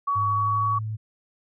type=tone; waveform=sine; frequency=1128 Hz; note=C#6; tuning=30 cents sharp; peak=-21 dBFS; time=0.07-0.79 s; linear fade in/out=10 ms
type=tone with pitch glide; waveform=sine; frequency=103.83 to 108.74 Hz; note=G#2 to A2; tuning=0 to -20 cents; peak=-27 dBFS; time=0.15-0.97 s; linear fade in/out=20 ms; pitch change=+80 cents; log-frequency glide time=0.28-0.7 s
effects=none